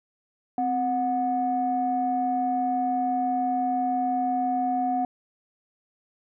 sine tone pair together, 259.1 / 731.4 Hz, C4 / F#5, -17 / -20 cents, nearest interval octave + tritone, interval 1797 cents, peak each -27 / -23 dBFS, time 0.58-5.05 s, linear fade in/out 2 ms, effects tanh soft clip ceiling -15 dBFS

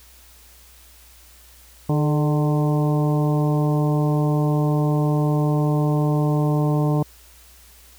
harmonic tone with a mistuned harmonic, 150 Hz, D3, 37 cents sharp, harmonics 1 / 2 / 3 / 4 / 5 / 6 / 7, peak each -18 / -24 / -28 / -30 / -32 / -34 / -35 dBFS, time 1.89-7.03 s, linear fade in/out 5 ms, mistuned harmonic 3, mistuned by -57 cents, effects added 60 Hz sine -50 dBFS peak until 7.98 s + white hiss -50 dBFS RMS until 7.98 s

